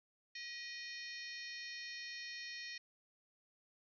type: harmonic tone with a mistuned harmonic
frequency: 616 Hz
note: D#5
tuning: 17 cents flat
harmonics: 3 / 4 / 5 / 6 / 7 / 8 / 9 / 10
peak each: -49 / -51 / -58 / -57 / -51 / -62 / -53 / -65 dBFS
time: 0.35-2.78 s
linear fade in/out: 5 ms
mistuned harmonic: 3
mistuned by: +53 cents
effects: none